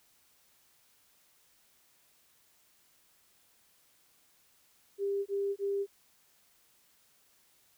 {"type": "tone bursts", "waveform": "sine", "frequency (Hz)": 398.4, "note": "G4", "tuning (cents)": 28, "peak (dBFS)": -29, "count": 3, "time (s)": [4.98, 5.866], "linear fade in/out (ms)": 50, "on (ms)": 280, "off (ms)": 23, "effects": ["white hiss -67 dBFS RMS until 7.77 s"]}